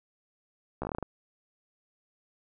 slowing click train, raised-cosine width 1 ms, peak -19 dBFS, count 9, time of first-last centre 0.82-1.027 s, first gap 14 ms, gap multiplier 1.17, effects none

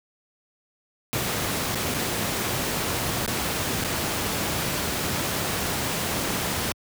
pink noise with dropouts, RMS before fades -26 dBFS, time 1.13-6.72 s, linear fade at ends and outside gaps 0 ms, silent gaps 1.748-1.755 / 1.941-1.945 / 3.262-3.277 / 3.84-3.846 s, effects high-pass 80 Hz 12 dB/octave

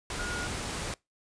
sine tone in noise, 1434 Hz, F6, 45 cents sharp, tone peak -34 dBFS, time 0.19-0.47 s, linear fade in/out 2 ms, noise pink, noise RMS -35 dBFS, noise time 0.1-0.94 s, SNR -2 dB, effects noise-tail reverb RT60 0.2 s tail -23 dB re dry + resampled to 22050 Hz

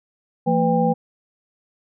sine tone cluster, 170.8 / 227.1 / 499.3 / 798 Hz, F3 / A#3 / B4 / G5, -38 / -45 / +19 / +31 cents, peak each -21 dBFS, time 0.46-0.94 s, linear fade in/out 20 ms, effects none

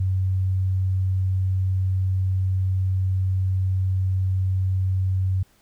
sine tone, 94.1 Hz, F#2, 30 cents sharp, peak -19 dBFS, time 0-5.43 s, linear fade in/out 5 ms, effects pink hiss -60 dBFS RMS until 5.61 s

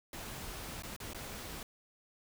pink noise with dropouts, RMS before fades -44 dBFS, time 0.13-1.63 s, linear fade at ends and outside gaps 2 ms, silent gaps 0.823-0.834 / 0.964-1.001 / 1.134-1.146 s, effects none

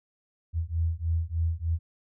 sine beating tone pair, 81.1 / 84.4 Hz, E2 / E2, -28 / +41 cents, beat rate 3.3 Hz, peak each -28 dBFS, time 0.53-1.79 s, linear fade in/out 50 ms, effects none

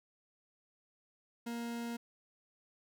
40% pulse tone, 234.7 Hz, A#3, 12 cents sharp, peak -37 dBFS, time 1.46-1.97 s, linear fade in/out 10 ms, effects none

